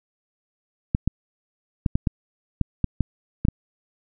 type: clicks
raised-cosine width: 5 ms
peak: -7 dBFS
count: 10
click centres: 0.949 / 1.076 / 1.862 / 1.955 / 2.072 / 2.613 / 2.843 / 3.007 / 3.451 / 3.485 s
effects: none